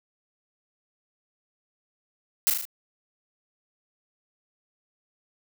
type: noise with echo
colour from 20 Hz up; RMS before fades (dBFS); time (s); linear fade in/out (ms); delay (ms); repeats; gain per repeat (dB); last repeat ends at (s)
blue; -20; 2.47-2.5; 0; 38; 4; -4; 2.652
effects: none